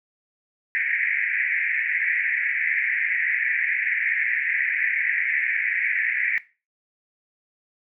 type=band-pass noise; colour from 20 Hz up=white; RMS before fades=-24 dBFS; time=0.75-6.38 s; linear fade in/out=0 ms; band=1700 to 2300 Hz; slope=96 dB/octave; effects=noise-tail reverb RT60 0.3 s tail -17 dB re dry